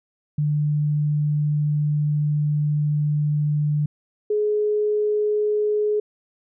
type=tone pair in turn; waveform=sine; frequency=148.8 / 420.9 Hz; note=D3 / G#4; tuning=+23 / +23 cents; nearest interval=octave + tritone; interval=1800 cents; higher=second; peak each=-18 dBFS; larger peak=neither; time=0.38-3.86 / 4.3-6 s; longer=first; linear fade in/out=5 ms; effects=none